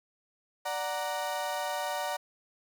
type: chord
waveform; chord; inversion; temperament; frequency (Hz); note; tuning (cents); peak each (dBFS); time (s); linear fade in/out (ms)
35% pulse; D augmented; none; equal; 587.3 / 740 / 932.3; D5 / F#5 / A#5; 0 / 0 / 0; -34; 0.65-2.17; 10
effects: none